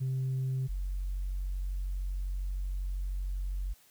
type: tone pair in turn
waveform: sine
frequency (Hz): 131.2 / 46.39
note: C3 / F#1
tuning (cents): +5 / +5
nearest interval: octave + tritone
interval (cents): 1800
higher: first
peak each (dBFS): -27 / -30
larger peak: first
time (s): 0-0.68 / 0.68-3.74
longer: second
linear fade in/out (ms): 20
effects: tanh soft clip ceiling -27 dBFS + white hiss -62 dBFS RMS until 3.9 s